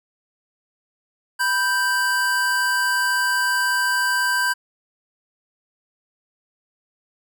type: tone pair together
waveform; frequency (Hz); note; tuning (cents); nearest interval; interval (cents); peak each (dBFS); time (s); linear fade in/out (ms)
square; 987.8 / 1566; B5 / G6; 0 / -2; minor sixth; 798; -25 / -20; 1.39-4.54; 20
effects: none